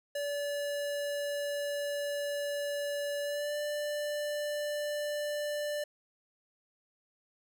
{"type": "tone with pitch glide", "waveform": "square", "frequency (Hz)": [576, 590.5], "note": ["D5", "D5"], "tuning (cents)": [-34, 9], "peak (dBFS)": -33, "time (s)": [0.15, 5.84], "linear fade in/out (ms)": 5, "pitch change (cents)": 43, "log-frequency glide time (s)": [3.22, 3.57], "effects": []}